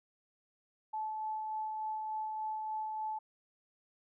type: tone with tremolo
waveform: sine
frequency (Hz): 867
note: A5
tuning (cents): -26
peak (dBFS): -34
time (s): 0.93-3.19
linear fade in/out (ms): 10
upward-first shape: sine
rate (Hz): 3.4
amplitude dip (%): 25
effects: none